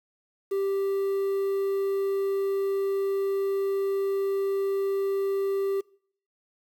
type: tone with quantisation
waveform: triangle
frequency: 392.3 Hz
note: G4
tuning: 1 cent sharp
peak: -22 dBFS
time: 0.51-5.81 s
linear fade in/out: 10 ms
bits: 8
effects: noise-tail reverb RT60 0.6 s tail -24 dB re dry